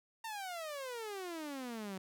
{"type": "exponential sweep", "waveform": "sawtooth", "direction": "down", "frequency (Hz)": [920, 184.5], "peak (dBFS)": -37, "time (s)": [0.24, 1.98], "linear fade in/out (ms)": 5, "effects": []}